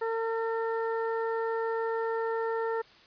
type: harmonic tone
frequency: 453.2 Hz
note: A#4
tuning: 49 cents flat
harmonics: 1 / 2 / 3 / 4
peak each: -29 / -35 / -39 / -41 dBFS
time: 0.01-2.82 s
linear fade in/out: 10 ms
effects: white hiss -56 dBFS RMS until 3.06 s + resampled to 11025 Hz